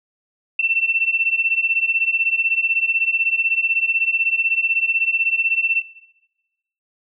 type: beating tone pair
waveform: sine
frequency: 2678 / 2694 Hz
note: E7 / E7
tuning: +27 / +37 cents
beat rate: 16 Hz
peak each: -19 dBFS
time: 0.59-5.82 s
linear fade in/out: 5 ms
effects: noise-tail reverb RT60 1.0 s tail -19 dB re dry